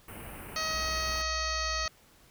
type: band-stop noise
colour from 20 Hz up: pink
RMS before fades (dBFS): -44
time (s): 0.08-1.22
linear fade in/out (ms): 5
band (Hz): 3000 to 8500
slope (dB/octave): 96
type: harmonic tone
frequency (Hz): 634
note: D#5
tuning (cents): +32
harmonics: 1 / 2 / 3 / 4 / 5 / 6 / 7 / 8 / 9 / 10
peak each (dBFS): -40 / -35 / -37 / -41 / -45 / -45 / -35 / -45 / -43 / -42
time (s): 0.56-1.88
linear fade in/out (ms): 2
type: tone with pitch glide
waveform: sine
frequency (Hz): 61.74 to 59.77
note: B1 to A#1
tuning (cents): 0 to +44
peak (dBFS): -37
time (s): 0.74-1.86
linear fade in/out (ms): 0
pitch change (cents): -56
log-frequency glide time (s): 1.54-1.71
effects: pink hiss -60 dBFS RMS until 2.3 s